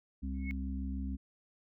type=harmonic tone; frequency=66.8 Hz; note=C2; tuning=36 cents sharp; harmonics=1 / 3 / 4; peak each=-36 / -41 / -42 dBFS; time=0.22-1.17 s; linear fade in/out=20 ms
type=tone with exponential growth; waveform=sine; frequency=2189 Hz; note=C#7; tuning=22 cents flat; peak=-36 dBFS; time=0.34-0.51 s; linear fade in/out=0 ms; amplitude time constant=36 ms
effects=none